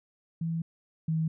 sine tone pair in turn, 164.81 / 160.12 Hz, E3 / D#3, 0 / +50 cents, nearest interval unison, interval 50 cents, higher first, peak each -28 / -25 dBFS, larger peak second, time 0.41-0.62 / 1.08-1.28 s, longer first, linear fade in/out 5 ms, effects none

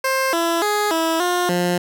15% pulse tone with pitch steps, 529 / 335.8 / 417 / 326.1 / 355.8 / 176.9 Hz, C5 / E4 / G#4 / E4 / F4 / F3, +19 / +32 / +7 / -19 / +32 / +23 cents, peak -11 dBFS, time 0.04-1.78 s, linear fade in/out 5 ms, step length 290 ms, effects none

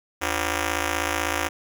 5% pulse ring-modulated tone, 213.9 Hz, A3, 49 cents flat, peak -9 dBFS, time 0.21-1.49 s, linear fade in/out 20 ms, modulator 135 Hz, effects none

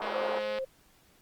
pink band-pass noise, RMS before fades -35 dBFS, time 0-0.39 s, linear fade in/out 2 ms, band 450 to 1300 Hz, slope 24 dB/octave
click train, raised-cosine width 0.3 ms, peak -23 dBFS, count 121, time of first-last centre 0.02-0.586 s, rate 212 Hz
sine tone, 528 Hz, C5, 16 cents sharp, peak -31 dBFS, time 0.14-0.65 s, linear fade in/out 10 ms
effects pink hiss -63 dBFS RMS until 1.21 s + Opus 32 kbps

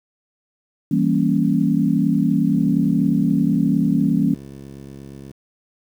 sine chord, E diminished seventh, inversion none, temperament equal, 164.81 / 196 / 233.1 / 277.2 Hz, E3 / G3 / Bb3 / Db4, 0 / 0 / 0 / 0 cents, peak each -20 dBFS, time 0.91-4.34 s, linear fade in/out 5 ms
click train, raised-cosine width 3 ms, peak -24 dBFS, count 190, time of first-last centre 2.55-5.309 s, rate 68.5 Hz
effects high-pass 100 Hz 12 dB/octave + 8-bit

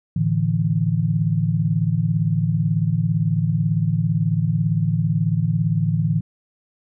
sine chord, A suspended fourth, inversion none, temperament equal, 110 / 146.83 / 164.81 Hz, A2 / D3 / E3, 0 / 0 / 0 cents, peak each -22 / -22 / -20 dBFS, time 0.16-6.21 s, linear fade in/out 5 ms, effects none

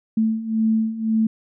sine beating tone pair, 220 / 221.9 Hz, A3 / A3, 0 / +15 cents, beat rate 1.9 Hz, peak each -23 / -19 dBFS, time 0.17-1.27 s, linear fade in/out 5 ms, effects none

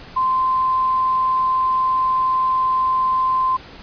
sine tone, 1038 Hz, C6, 14 cents flat, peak -15 dBFS, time 0.16-3.57 s, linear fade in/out 10 ms, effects pink hiss -40 dBFS RMS until 3.82 s + resampled to 11025 Hz

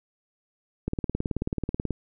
click train, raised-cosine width 3 ms, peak -14 dBFS, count 20, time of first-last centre 0.88-1.907 s, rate 18.5 Hz, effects none

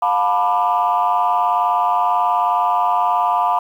sine chord, B half-diminished seventh, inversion second, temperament just, 711.2 / 889 / 987.8 / 1185.3 Hz, F5 / A5 / B5 / D6, +31 / +18 / 0 / +16 cents, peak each -18 / -20 / -17 / -21 dBFS, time 0.02-3.59 s, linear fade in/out 5 ms, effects tanh soft clip ceiling -7 dBFS + 8-bit

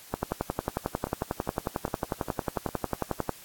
two click trains, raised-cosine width 1 ms, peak -20 / -12 dBFS, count 5 / 36, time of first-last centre 1.07-2.689 / 0.14-3.293 s, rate 2.47 / 11.1 Hz, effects white hiss -49 dBFS RMS until 3.44 s + AAC 64 kbps

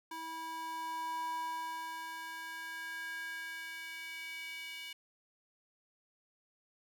square tone with high-pass filter sweep, 325.1 Hz, E4, 24 cents flat, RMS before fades -42 dBFS, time 0.11-4.93 s, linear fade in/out 5 ms, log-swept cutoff 700 to 2600 Hz, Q 4.3, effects none

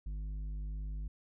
sine tone with tanh clipping, 51 Hz, G#1, 31 cents flat, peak -38 dBFS, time 0.06-1.08 s, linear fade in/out 5 ms, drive 8 dB, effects none

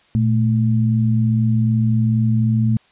sine tone pair together, 116.48 / 219 Hz, A#2 / A3, -1 / -8 cents, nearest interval major seventh, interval 1093 cents, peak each -15 / -18 dBFS, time 0.15-2.77 s, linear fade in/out 0 ms, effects white hiss -55 dBFS RMS until 2.91 s + resampled to 8000 Hz

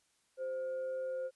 sine tone with frequency modulation, 521 Hz, C5, 7 cents flat, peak -35 dBFS, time 0.37-1.31 s, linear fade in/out 50 ms, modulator 899 Hz, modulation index 0.22, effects white hiss -74 dBFS RMS until 1.35 s + resampled to 24000 Hz

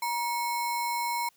sine tone with sample-and-hold, 950 Hz, A#5, 33 cents sharp, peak -27 dBFS, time 0.02-1.29 s, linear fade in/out 5 ms, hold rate 3150 Hz, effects white hiss -65 dBFS RMS until 1.36 s

